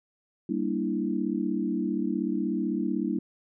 sine chord, E half-diminished seventh, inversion first, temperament equal, 196 / 233.1 / 293.7 / 329.6 Hz, G3 / Bb3 / D4 / E4, 0 / 0 / 0 / 0 cents, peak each -31 dBFS, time 0.49-3.19 s, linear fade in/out 5 ms, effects none

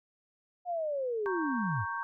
sine linear sweep, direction down, 726 to 82.41 Hz, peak -30 dBFS, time 0.65-1.86 s, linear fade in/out 50 ms
sine chord, G diminished, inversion first, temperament equal, 932.3 / 1108.7 / 1568 Hz, Bb5 / Db6 / G6, 0 / 0 / 0 cents, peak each -37 dBFS, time 1.26-2.03 s, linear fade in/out 0 ms
effects none

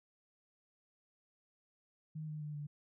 sine tone with pitch steps, 155.56 / 152.62 / 149.74 / 146.91 Hz, D#3 / D#3 / D3 / D3, 0 / -33 / +34 / +1 cents, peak -40 dBFS, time 2.15-2.67 s, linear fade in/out 10 ms, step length 130 ms, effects none

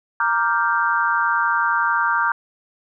sine chord, G minor seventh, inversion first, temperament equal, 932.3 / 1174.7 / 1396.9 / 1568 Hz, Bb5 / D6 / F6 / G6, 0 / 0 / 0 / 0 cents, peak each -22 dBFS, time 0.2-2.32 s, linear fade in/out 2 ms, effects none

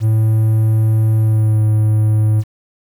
triangle tone with pitch glide, 110 to 107.86 Hz, A2 to A2, 0 to -34 cents, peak -8 dBFS, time 0-2.44 s, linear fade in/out 50 ms, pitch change -34 cents, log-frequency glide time 1.17-1.64 s, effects 7-bit

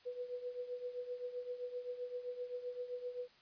sine tone with tremolo, 493.9 Hz, B4, in tune, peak -37 dBFS, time 0.05-3.28 s, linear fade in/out 20 ms, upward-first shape triangle, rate 7.7 Hz, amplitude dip 80%, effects white hiss -65 dBFS RMS until 3.41 s + resampled to 11025 Hz

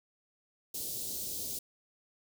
white band-stop noise, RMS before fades -38 dBFS, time 0.74-1.59 s, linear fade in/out 5 ms, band 540 to 4000 Hz, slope 24 dB/octave, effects none

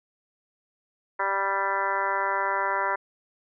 harmonic tone with a mistuned harmonic, 196 Hz, G3, in tune, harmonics 2 / 3 / 4 / 5 / 6 / 7 / 8 / 9 / 10, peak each -36 / -33 / -35 / -27 / -36 / -31 / -35 / -33 / -36 dBFS, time 1.19-2.96 s, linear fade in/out 10 ms, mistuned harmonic 10, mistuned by +32 cents, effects none

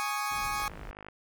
30% pulse chord, Ab suspended fourth, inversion none, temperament equal, 830.6 / 1108.7 / 1244.5 Hz, Ab5 / Db6 / Eb6, 0 / 0 / 0 cents, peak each -32 dBFS, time 0-0.68 s, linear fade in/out 0 ms
brown noise, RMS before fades -44 dBFS, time 0.31-0.91 s, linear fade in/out 5 ms
click train, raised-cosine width 0.5 ms, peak -29 dBFS, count 26, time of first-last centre 0.6-1.085 s, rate 51.5 Hz
effects none

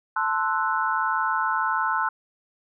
sine chord, F# half-diminished seventh, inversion first, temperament equal, 880 / 1046.5 / 1318.5 / 1480 Hz, A5 / C6 / E6 / F#6, 0 / 0 / 0 / 0 cents, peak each -27 dBFS, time 0.16-2.09 s, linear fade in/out 5 ms, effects none

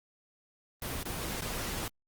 pink noise with dropouts, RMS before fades -36 dBFS, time 0.82-1.88 s, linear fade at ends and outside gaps 2 ms, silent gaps 1.031-1.054 / 1.41-1.42 s, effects Opus 24 kbps

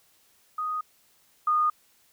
sine tone pair in turn, 1244.5 / 1227.4 Hz, D#6 / D#6, 0 / -24 cents, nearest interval unison, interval 24 cents, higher first, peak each -27 / -20 dBFS, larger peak second, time 0.58-0.81 / 1.47-1.7 s, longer neither, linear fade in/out 5 ms, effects white hiss -63 dBFS RMS until 2.12 s

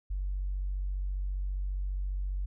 sine tone, 47.4 Hz, F#1, 43 cents sharp, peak -29 dBFS, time 0.1-2.46 s, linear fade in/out 10 ms, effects tanh soft clip ceiling -25 dBFS

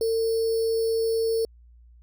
sine tone with sample-and-hold, 451.9 Hz, A4, 46 cents sharp, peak -21 dBFS, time 0.01-1.45 s, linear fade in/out 2 ms, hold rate 4900 Hz, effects added 59 Hz sine -49 dBFS peak until 2.02 s

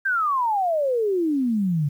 sine exponential sweep, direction down, 1609 to 139.1 Hz, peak -19 dBFS, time 0.05-1.89 s, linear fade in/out 10 ms, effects 9-bit

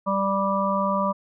harmonic tone, 196 Hz, G3, in tune, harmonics 1 / 3 / 5 / 6, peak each -26 / -26 / -26 / -26 dBFS, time 0.06-1.13 s, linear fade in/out 20 ms, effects none

